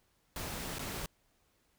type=noise with dropouts; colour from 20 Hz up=pink; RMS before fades=-40 dBFS; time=0.36-1.06 s; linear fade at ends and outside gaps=1 ms; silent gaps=0.785-0.793 s; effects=pink hiss -73 dBFS RMS until 1.78 s